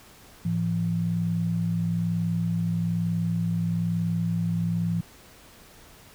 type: tone pair together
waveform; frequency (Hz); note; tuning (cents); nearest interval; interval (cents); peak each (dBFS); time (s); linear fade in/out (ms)
sine; 108.9 / 170; A2 / F3; -17 / -46; minor sixth; 771; -29 / -24; 0.45-5.01; 5
effects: pink hiss -51 dBFS RMS until 6.14 s